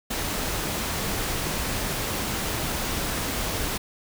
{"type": "tone in noise", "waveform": "sine", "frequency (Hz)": 196, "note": "G3", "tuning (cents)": 0, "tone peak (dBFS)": -36, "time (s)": [0.94, 1.19], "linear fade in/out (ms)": 10, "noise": "pink", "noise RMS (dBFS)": -28, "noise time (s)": [0.1, 3.78], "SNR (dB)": -11, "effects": []}